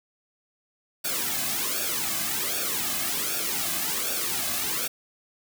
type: noise with flanger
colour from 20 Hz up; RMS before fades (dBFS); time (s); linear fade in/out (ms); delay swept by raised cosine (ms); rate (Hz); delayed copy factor
white; -28; 1.04-4.88; 10; 0.98 to 2.18; 1.3; -0.8
effects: none